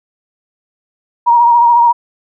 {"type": "tone with vibrato", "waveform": "sine", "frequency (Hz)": 947, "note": "A#5", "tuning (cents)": 27, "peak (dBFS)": -5, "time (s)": [1.26, 1.93], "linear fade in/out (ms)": 20, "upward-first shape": "triangle", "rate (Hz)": 14, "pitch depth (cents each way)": 39, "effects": []}